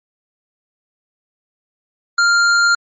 square tone, 1396.9 Hz, F6, in tune, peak -11 dBFS, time 2.18-2.75 s, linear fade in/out 5 ms, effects MP3 32 kbps

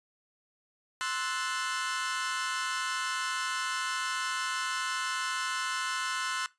sawtooth chord, F# half-diminished seventh, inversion second, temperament equal, 1046.5 / 1318.5 / 1480 / 1760 Hz, C6 / E6 / F#6 / A6, 0 / 0 / 0 / 0 cents, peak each -32 / -33 / -31 / -36 dBFS, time 1.01-6.46 s, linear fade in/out 0 ms, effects noise-tail reverb RT60 0.2 s tail -19 dB re dry + resampled to 22050 Hz

